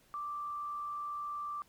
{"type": "tone with frequency modulation", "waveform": "sine", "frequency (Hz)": 1174.7, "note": "D6", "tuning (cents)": 0, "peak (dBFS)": -36, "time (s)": [0.14, 1.62], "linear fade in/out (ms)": 0, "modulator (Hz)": 78.9, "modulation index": 0.27, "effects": ["pink hiss -66 dBFS RMS until 1.68 s", "MP3 96 kbps"]}